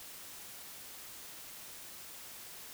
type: silence
effects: white hiss -49 dBFS RMS until 2.73 s